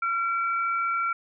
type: tone pair together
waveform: sine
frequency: 1367 / 2299 Hz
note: F6 / D7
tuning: -37 / -37 cents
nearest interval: major sixth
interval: 900 cents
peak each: -24 / -32 dBFS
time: 0.02-1.13 s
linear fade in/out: 5 ms
effects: none